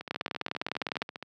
two click trains, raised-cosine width 0.3 ms, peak -13 / -22 dBFS, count 19 / 19, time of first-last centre 0.11-1.019 / 0.01-1.226 s, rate 19.8 / 14.8 Hz, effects high-pass 150 Hz 12 dB/octave

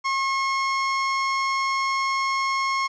30% pulse tone, 1082 Hz, C#6, 42 cents flat, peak -19 dBFS, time 0.04-2.88 s, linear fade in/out 20 ms, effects resampled to 16000 Hz + 10-bit

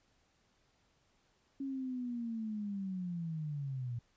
sine linear sweep, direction down, 275.9 to 116.54 Hz, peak -36 dBFS, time 1.6-3.99 s, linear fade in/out 5 ms, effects pink hiss -73 dBFS RMS until 4.16 s + resampled to 16000 Hz

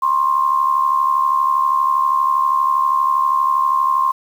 sine tone with amplitude modulation, 1060 Hz, C6, 22 cents sharp, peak -10 dBFS, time 0.02-4.12 s, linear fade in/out 10 ms, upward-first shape sine, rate 72.5 Hz, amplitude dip 65%, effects 7-bit

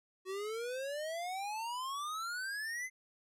square exponential sweep, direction up, 370 to 2079 Hz, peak -38 dBFS, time 0.25-2.9 s, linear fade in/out 50 ms, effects low-pass 12000 Hz 12 dB/octave

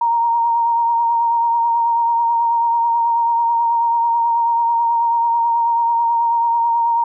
sine tone with vibrato, 932.3 Hz, A#5, in tune, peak -13 dBFS, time 0.01-7.04 s, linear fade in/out 5 ms, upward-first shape triangle, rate 9.2 Hz, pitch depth 26 cents each way, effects none

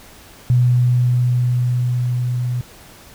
sine tone with level ramp, 123.47 Hz, B2, in tune, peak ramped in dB -10 to -18 dBFS, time 0.5-2.61 s, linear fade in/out 0 ms, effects pink hiss -43 dBFS RMS until 3.14 s

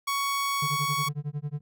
sawtooth tone, 1116 Hz, C#6, 11 cents sharp, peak -22 dBFS, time 0.07-1.09 s, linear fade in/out 10 ms
triangle tone with tremolo, 146.83 Hz, D3, in tune, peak -25 dBFS, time 0.62-1.61 s, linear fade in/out 5 ms, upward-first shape sine, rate 11 Hz, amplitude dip 100%
effects none

